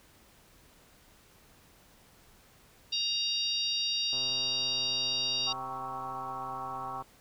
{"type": "harmonic tone", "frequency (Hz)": 935, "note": "A#5", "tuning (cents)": 5, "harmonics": [3, 4, 5, 6], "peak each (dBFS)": [-35, -32, -33, -39], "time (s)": [2.92, 5.53], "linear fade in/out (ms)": 10}
{"type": "click train", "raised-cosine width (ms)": 1, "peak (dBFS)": -33, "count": 380, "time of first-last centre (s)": [4.13, 7.023], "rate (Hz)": 131}
{"type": "chord", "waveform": "sine", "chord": "G diminished seventh", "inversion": "none", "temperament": "equal with one note detuned", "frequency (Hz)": [777.2, 932.3, 1108.7, 1318.5], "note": ["G5", "Bb5", "Db6", "Fb6"], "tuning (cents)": [-15, 0, 0, 0], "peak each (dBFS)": [-40, -45, -39, -44], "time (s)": [5.46, 7.03], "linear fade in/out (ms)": 20}
{"effects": ["pink hiss -60 dBFS RMS until 7.2 s"]}